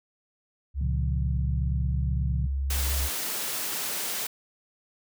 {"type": "tone with pitch glide", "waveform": "sine", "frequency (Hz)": [69.1, 68.03], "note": ["C#2", "C#2"], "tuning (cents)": [-5, -32], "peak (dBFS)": -25, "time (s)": [0.74, 3.1], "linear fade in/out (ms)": 50, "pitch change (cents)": -27, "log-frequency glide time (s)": [0.87, 1.49]}
{"type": "chord", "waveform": "sine", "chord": "Bb minor", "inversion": "none", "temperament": "equal", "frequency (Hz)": [116.54, 138.59, 174.61], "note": ["Bb2", "Db3", "F3"], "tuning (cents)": [0, 0, 0], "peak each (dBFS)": [-32, -31, -35], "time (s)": [0.81, 2.47], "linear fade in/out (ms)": 5}
{"type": "high-pass noise", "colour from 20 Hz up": "white", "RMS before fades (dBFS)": -31, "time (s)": [2.7, 4.27], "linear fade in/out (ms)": 5, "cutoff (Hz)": 160, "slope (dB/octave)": 12}
{"effects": []}